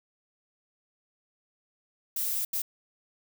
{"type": "noise bursts at uneven times", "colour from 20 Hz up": "violet", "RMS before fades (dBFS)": -30, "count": 2, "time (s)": [[2.16, 2.45], [2.53, 2.62]], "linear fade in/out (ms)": 5, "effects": []}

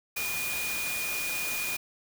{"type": "tone in noise", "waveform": "sine", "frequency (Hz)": 2446, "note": "D#7", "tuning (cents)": -30, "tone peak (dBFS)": -32, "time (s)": [0.16, 1.77], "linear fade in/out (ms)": 10, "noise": "white", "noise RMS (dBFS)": -34, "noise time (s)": [0.16, 1.77], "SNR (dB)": -1, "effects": []}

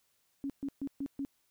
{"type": "tone bursts", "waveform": "sine", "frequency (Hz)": 277.2, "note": "C#4", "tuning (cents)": 0, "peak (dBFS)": -33, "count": 5, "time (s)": [0.44, 1.25], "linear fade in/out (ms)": 0, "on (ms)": 58, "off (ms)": 130, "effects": ["white hiss -74 dBFS RMS until 1.5 s"]}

